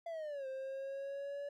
triangle linear two-way sweep, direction down then up, 683 to 526 to 572 Hz, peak -38 dBFS, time 0.06-1.49 s, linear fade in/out 5 ms, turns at 0.47 s, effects none

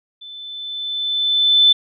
sine tone with level ramp, 3520 Hz, A7, in tune, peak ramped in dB -34 to -7 dBFS, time 0.21-1.73 s, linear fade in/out 10 ms, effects none

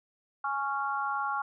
sine chord, Db major, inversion second, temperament just, 831.5 / 1108.7 / 1385.9 Hz, Ab5 / Db6 / F6, +2 / 0 / -14 cents, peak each -33 dBFS, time 0.44-1.42 s, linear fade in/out 5 ms, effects none

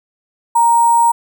sine tone with sample-and-hold, 932.3 Hz, A#5, in tune, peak -8 dBFS, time 0.55-1.12 s, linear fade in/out 10 ms, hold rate 8820 Hz, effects none

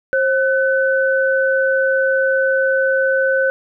sine tone pair together, 533 / 1507.6 Hz, C5 / F#6, +32 / +32 cents, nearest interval octave + tritone, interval 1800 cents, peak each -15 / -17 dBFS, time 0.13-3.5 s, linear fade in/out 0 ms, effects none

